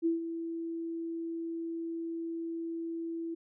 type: tone with ADSR envelope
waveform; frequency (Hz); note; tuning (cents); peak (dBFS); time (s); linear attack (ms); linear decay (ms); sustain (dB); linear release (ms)
sine; 331.7; E4; +11; -24; 0.02-3.35; 38; 140; -10; 13
effects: none